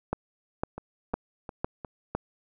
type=two click trains; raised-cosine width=1 ms; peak=-23 / -13 dBFS; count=4 / 5; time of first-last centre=0.78-1.848 / 0.13-2.15 s; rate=2.81 / 1.98 Hz; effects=none